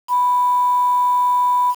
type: tone with quantisation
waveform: sine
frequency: 987.8 Hz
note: B5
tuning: in tune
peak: -13 dBFS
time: 0.08-1.75 s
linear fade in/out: 50 ms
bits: 6
effects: none